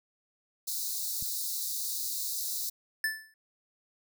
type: high-pass noise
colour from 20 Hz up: white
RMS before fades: -34 dBFS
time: 0.67-2.7 s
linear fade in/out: 10 ms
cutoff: 3800 Hz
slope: 96 dB/octave
type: click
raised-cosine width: 5 ms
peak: -32 dBFS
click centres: 1.225 s
type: tone with exponential decay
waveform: square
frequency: 1755 Hz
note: A6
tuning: 5 cents flat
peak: -25 dBFS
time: 3.04-3.34 s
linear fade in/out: 2 ms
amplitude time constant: 65 ms
effects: none